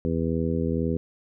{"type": "harmonic tone", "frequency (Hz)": 82, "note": "E2", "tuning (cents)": -9, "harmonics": [1, 2, 3, 4, 5, 6], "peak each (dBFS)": [-30, -28, -28, -33, -31, -32], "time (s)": [0.05, 0.97], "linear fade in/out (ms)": 0, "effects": []}